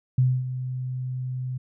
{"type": "tone with ADSR envelope", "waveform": "sine", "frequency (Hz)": 127.8, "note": "C3", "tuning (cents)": -40, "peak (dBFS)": -15, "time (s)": [0.18, 1.58], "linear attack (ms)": 4, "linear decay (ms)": 250, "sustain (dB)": -12, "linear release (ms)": 10, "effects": []}